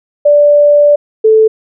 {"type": "tone pair in turn", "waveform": "sine", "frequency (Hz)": [585, 438.3], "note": ["D5", "A4"], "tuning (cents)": [-7, -7], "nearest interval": "perfect fourth", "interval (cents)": 500, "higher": "first", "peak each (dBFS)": -3, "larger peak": "neither", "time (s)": [[0.25, 0.96], [1.24, 1.48]], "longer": "first", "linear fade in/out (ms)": 10, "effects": []}